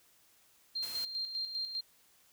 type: tone with tremolo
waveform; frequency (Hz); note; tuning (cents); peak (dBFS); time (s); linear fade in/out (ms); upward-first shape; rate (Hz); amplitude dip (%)
sine; 4186; C8; 0; -33; 0.75-1.81; 10; square; 5; 55
type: noise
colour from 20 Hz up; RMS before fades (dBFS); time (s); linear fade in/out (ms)
white; -46; 0.82-1.05; 10
effects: white hiss -66 dBFS RMS until 2.32 s